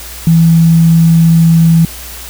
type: tone with tanh clipping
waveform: triangle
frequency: 164.81 Hz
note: E3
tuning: in tune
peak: -3 dBFS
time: 0.27-1.85 s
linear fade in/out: 2 ms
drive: 3 dB
effects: added 60 Hz sine -30 dBFS peak until 2.29 s + white hiss -28 dBFS RMS until 2.29 s